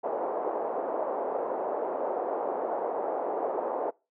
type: band-pass noise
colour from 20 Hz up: pink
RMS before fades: -31 dBFS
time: 0.03-3.91 s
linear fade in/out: 20 ms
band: 430 to 830 Hz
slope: 24 dB/octave
effects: noise-tail reverb RT60 0.3 s tail -26 dB re dry